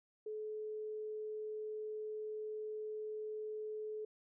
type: tone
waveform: sine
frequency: 429.4 Hz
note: A4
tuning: 42 cents flat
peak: -40 dBFS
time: 0.26-4.05 s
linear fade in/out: 5 ms
effects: none